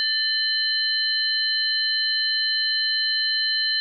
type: tone cluster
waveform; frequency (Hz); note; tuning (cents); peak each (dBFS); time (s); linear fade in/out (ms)
sine; 1771 / 3039 / 4106; A6 / F#7 / C8; +11 / +46 / -33; -26 / -28 / -22; 0-3.8; 0
effects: none